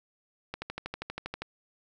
click train, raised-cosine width 0.3 ms, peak -19 dBFS, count 12, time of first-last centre 0.54-1.42 s, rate 12.5 Hz, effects none

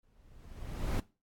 brown noise with exponential growth, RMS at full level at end -28 dBFS, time 0.03-1 s, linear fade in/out 5 ms, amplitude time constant 210 ms, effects noise-tail reverb RT60 0.3 s tail -19 dB re dry + AAC 64 kbps

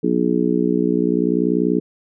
harmonic tone, 60.4 Hz, B1, 38 cents flat, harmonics 3 / 4 / 5 / 6 / 7, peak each -22 / -21 / -20 / -24 / -22 dBFS, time 0.03-1.8 s, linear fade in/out 10 ms, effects none

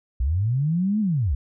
sine linear two-way sweep, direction up then down, 56.5 to 220 to 56.5 Hz, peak -19 dBFS, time 0.2-1.35 s, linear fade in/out 5 ms, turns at 1 s, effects none

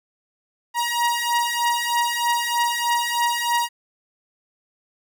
sawtooth beating tone pair, 948 / 951.2 Hz, A#5 / A#5, +29 / +35 cents, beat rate 3.2 Hz, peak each -19 dBFS, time 0.74-3.69 s, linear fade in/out 50 ms, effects none

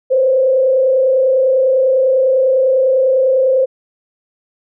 sine tone with frequency modulation, 523.3 Hz, C5, in tune, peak -9 dBFS, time 0.1-3.66 s, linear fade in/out 20 ms, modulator 30 Hz, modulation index 0.62, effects none

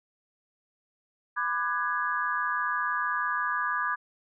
sine chord, G# half-diminished seventh, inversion first, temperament just, 996.7 / 1196.1 / 1495.1 / 1661.2 Hz, B5 / D6 / F#6 / G#6, +16 / +31 / +18 / 0 cents, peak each -33 / -30 / -36 / -30 dBFS, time 1.36-3.96 s, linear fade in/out 20 ms, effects none

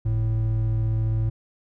triangle tone pair together, 49.25 / 110 Hz, G1 / A2, +9 / 0 cents, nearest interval octave + major second, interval 1391 cents, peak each -26 / -19 dBFS, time 0.05-1.3 s, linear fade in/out 10 ms, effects none

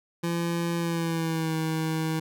25% pulse tone with pitch glide, 170 to 159.53 Hz, F3 to D#3, -46 to +44 cents, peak -22 dBFS, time 0.23-2.2 s, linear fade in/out 10 ms, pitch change -110 cents, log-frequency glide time 0.77-1.55 s, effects none

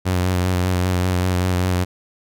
sawtooth tone with vibrato, 91 Hz, F#2, 28 cents flat, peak -13 dBFS, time 0.05-1.85 s, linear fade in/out 20 ms, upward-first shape sine, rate 5.1 Hz, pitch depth 29 cents each way, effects none

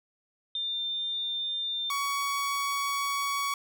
sine / sawtooth tone pair in turn, 3601 / 1123.5 Hz, A7 / C#6, +39 / +23 cents, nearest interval octave + minor sixth, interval 2016 cents, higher first, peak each -29 / -24 dBFS, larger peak second, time 0.55-1.9 / 1.9-3.54 s, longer second, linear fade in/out 2 ms, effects none

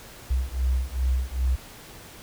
sine beating tone pair, 62.6 / 65.1 Hz, B1 / C2, +24 / -8 cents, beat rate 2.5 Hz, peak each -25 / -25 dBFS, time 0.3-1.56 s, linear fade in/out 10 ms, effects pink hiss -45 dBFS RMS until 2.22 s

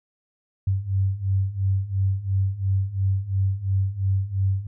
sine beating tone pair, 95 / 97.9 Hz, F#2 / G2, +46 / -2 cents, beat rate 2.9 Hz, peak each -25 / -22 dBFS, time 0.67-4.67 s, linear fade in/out 5 ms, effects none

